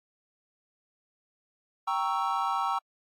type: chord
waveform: triangle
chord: G diminished seventh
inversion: none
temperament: equal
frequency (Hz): 784 / 932.3 / 1108.7 / 1318.5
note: G5 / Bb5 / Db6 / Fb6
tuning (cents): 0 / 0 / 0 / 0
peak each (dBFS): -30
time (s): 1.87-2.79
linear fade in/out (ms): 10
effects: AAC 64 kbps